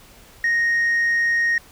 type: tone with tanh clipping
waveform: sine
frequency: 1864.7 Hz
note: A#6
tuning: in tune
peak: -17 dBFS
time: 0.44-1.58 s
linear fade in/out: 2 ms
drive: 1 dB
effects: pink hiss -48 dBFS RMS until 1.71 s